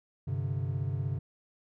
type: chord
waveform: triangle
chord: G suspended fourth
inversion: none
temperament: just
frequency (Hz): 98 / 130.67 / 147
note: G2 / C3 / D3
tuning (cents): 0 / -2 / +2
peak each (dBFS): -32 / -31 / -34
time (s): 0.27-1.19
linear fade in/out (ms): 10
effects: none